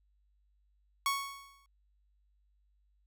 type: tone with exponential decay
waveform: sawtooth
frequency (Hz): 1108.7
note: C#6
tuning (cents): 0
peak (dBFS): -23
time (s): 1.06-1.66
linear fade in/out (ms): 1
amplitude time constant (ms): 130
effects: added 50 Hz sine -68 dBFS peak until 3.06 s